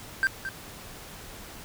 triangle tone with echo, 1568 Hz, G6, in tune, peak -18 dBFS, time 0.23-0.27 s, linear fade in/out 0 ms, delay 220 ms, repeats 1, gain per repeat -11 dB, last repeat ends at 0.49 s, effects pink hiss -44 dBFS RMS until 1.64 s

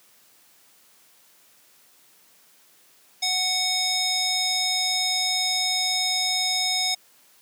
square tone with band-pass filter, 741 Hz, F#5, 2 cents sharp, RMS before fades -24 dBFS, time 3.22-6.95 s, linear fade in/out 10 ms, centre 5000 Hz, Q 2.2, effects white hiss -57 dBFS RMS until 7.41 s + high-pass 150 Hz 12 dB/octave

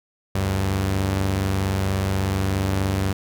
sawtooth tone pair together, 72.37 / 96.7 Hz, D2 / G2, -25 / -23 cents, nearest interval perfect fourth, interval 502 cents, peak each -24 / -17 dBFS, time 0.35-3.13 s, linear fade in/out 5 ms, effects none

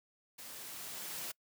white noise with level ramp, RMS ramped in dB -49 to -41 dBFS, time 0.38-1.32 s, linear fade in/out 10 ms, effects noise-tail reverb RT60 0.1 s tail -25 dB re dry + high-pass 100 Hz 12 dB/octave

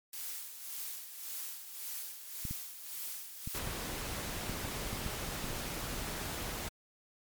blue noise with tremolo, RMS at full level -40 dBFS, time 0.13-3.59 s, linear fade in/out 2 ms, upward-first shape sine, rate 1.8 Hz, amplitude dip 60%
clicks, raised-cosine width 5 ms, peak -27 dBFS, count 9, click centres 2.452 / 2.51 / 3.475 / 3.674 / 4.496 / 4.65 / 4.93 / 5.063 / 5.443 s
pink noise, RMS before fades -39 dBFS, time 3.54-6.69 s, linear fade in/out 10 ms
effects MP3 96 kbps

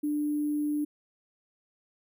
sine tone with sample-and-hold, 296.4 Hz, D4, 16 cents sharp, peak -26 dBFS, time 0.03-0.85 s, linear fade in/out 10 ms, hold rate 11025 Hz, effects none

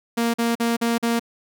sawtooth tone bursts, 233.1 Hz, A#3, in tune, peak -15 dBFS, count 5, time 0.17-1.196 s, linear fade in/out 10 ms, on 170 ms, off 44 ms, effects none

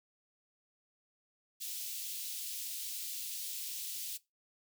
white high-pass noise, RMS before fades -41 dBFS, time 1.6-4.18 s, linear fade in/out 20 ms, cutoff 2900 Hz, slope 24 dB/octave, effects noise-tail reverb RT60 0.2 s tail -19 dB re dry

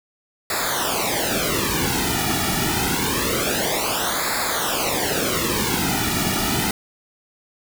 pink noise with flanger, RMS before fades -22 dBFS, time 0.5-6.71 s, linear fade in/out 2 ms, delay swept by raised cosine 0.33 to 1.93 ms, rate 0.26 Hz, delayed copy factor -0.9, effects none

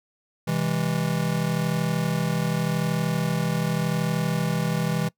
square chord, C augmented, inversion none, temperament just, 130.81 / 163.52 / 204.4 Hz, C3 / E3 / G#3, 0 / -14 / -27 cents, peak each -30 / -25 / -30 dBFS, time 0.47-5.09 s, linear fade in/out 10 ms, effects noise-tail reverb RT60 0.1 s tail -22 dB re dry

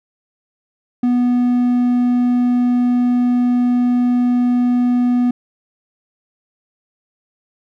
triangle tone, 245.4 Hz, B3, 11 cents flat, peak -10 dBFS, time 1.03-5.31 s, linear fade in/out 5 ms, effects none

